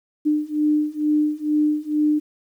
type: beating tone pair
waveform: sine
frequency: 300 / 302.2 Hz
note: D4 / D4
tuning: +37 / +50 cents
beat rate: 2.2 Hz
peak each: -21 / -20 dBFS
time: 0.25-2.2 s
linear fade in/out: 20 ms
effects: 9-bit